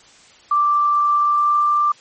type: tone with pitch glide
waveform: sine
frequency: 1174.7 to 1182.2 Hz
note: D6 to D6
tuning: 0 to +11 cents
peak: -13 dBFS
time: 0.51-1.92 s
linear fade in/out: 5 ms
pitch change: +11 cents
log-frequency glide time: 1.11-1.69 s
effects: white hiss -48 dBFS RMS until 2 s + MP3 32 kbps